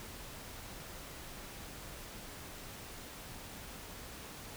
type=silence; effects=pink hiss -48 dBFS RMS until 4.56 s